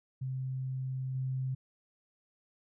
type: tone with level steps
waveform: sine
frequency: 130.81 Hz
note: C3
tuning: in tune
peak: -33 / -31 dBFS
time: 0.21-1.55 s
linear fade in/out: 10 ms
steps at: 1.15 s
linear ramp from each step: 2 ms
effects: none